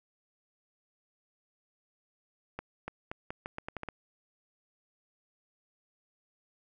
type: accelerating click train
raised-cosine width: 0.5 ms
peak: -22 dBFS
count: 10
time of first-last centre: 2.59-3.887 s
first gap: 290 ms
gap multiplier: 0.81
effects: none